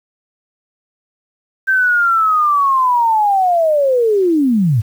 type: linear sweep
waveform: sine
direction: down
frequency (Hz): 1568 to 97.3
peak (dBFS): -10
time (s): 1.67-4.82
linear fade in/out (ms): 20
effects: 7-bit